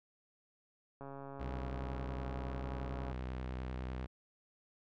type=click train; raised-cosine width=1 ms; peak=-34 dBFS; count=292; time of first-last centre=1.01-3.119 s; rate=138 Hz
type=tone with vibrato; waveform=sawtooth; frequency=63.5 Hz; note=B1; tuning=49 cents sharp; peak=-35 dBFS; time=1.39-4.07 s; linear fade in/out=20 ms; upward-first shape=triangle; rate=10 Hz; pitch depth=30 cents each way
effects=low-pass 3000 Hz 12 dB/octave